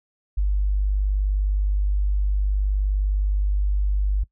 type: tone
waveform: sine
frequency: 49.7 Hz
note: G1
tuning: 25 cents sharp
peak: -18 dBFS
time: 0.37-4.24 s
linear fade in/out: 10 ms
effects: noise-tail reverb RT60 0.1 s tail -21 dB re dry

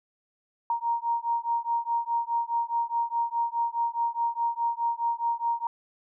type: beating tone pair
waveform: sine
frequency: 932.3 / 937.1 Hz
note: A#5 / A#5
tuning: 0 / +9 cents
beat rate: 4.8 Hz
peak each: -28 dBFS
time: 0.7-5.67 s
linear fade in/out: 2 ms
effects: none

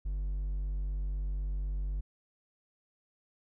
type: tone with hard clipping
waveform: triangle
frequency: 48 Hz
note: G1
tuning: 36 cents flat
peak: -32 dBFS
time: 0.05-2.01 s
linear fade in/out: 10 ms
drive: 6 dB
effects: none

